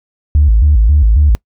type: tone with vibrato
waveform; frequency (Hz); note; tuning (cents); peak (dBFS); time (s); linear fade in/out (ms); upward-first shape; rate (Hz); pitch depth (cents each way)
sine; 63.1; B1; +38; -4; 0.35-1.35; 0; square; 3.7; 270
effects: noise-tail reverb RT60 0.1 s tail -26 dB re dry + tanh soft clip ceiling -1 dBFS